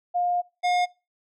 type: tone pair in turn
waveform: sine / square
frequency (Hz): 709 / 715.6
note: F5 / F5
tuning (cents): +26 / +42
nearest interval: unison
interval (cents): 16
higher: second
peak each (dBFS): -21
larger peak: neither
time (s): 0.14-0.42 / 0.63-0.86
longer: first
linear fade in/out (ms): 20
effects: noise-tail reverb RT60 0.3 s tail -23 dB re dry + low-pass 5000 Hz 12 dB/octave